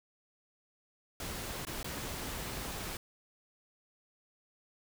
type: noise with dropouts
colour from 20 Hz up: pink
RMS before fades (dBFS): -40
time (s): 1.2-2.97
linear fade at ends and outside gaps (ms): 2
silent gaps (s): 1.651-1.669 / 1.83-1.844
effects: none